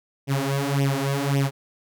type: tone with flanger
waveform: sawtooth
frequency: 138.59 Hz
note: C#3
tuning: in tune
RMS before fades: -23 dBFS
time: 0.27-1.51 s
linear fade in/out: 50 ms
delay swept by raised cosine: 0.34 to 5.44 ms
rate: 1.8 Hz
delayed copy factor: +0.85
effects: none